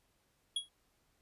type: tone with exponential decay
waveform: square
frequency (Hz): 3322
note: G#7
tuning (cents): 0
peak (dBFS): -30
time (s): 0.56-0.69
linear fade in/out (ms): 5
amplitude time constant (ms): 27
effects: pink hiss -75 dBFS RMS until 1.21 s + resampled to 32000 Hz